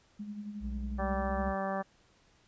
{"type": "tone with tremolo", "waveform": "sine", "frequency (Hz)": 207.7, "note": "G#3", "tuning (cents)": 0, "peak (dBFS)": -36, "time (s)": [0.19, 1.49], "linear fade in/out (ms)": 10, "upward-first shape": "sine", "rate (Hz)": 11, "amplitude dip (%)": 55}
{"type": "tone with pitch glide", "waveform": "triangle", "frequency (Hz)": [60.6, 65.33], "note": ["B1", "C2"], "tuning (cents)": [-32, -2], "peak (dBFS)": -33, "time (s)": [0.6, 1.55], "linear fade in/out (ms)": 50, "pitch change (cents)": 130, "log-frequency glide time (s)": [0.83, 1.37]}
{"type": "harmonic tone", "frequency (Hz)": 193.8, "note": "G3", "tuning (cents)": -20, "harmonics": [1, 2, 3, 4, 5, 6, 7, 8, 9], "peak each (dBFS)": [-37, -44, -36, -37, -45, -40, -51, -47, -45], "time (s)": [0.98, 1.83], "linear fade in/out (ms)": 20}
{"effects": ["pink hiss -66 dBFS RMS until 2.47 s", "resampled to 16000 Hz"]}